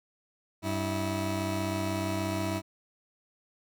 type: tone pair together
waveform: 20% pulse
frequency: 96.47 / 324.5 Hz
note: G2 / E4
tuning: -27 / -27 cents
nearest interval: octave + major sixth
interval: 2100 cents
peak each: -27 dBFS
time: 0.62-2.62 s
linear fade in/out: 50 ms
effects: none